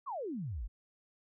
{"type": "exponential sweep", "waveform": "sine", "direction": "down", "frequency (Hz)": [1202, 41.45], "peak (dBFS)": -36, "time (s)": [0.06, 0.68], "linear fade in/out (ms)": 20, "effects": []}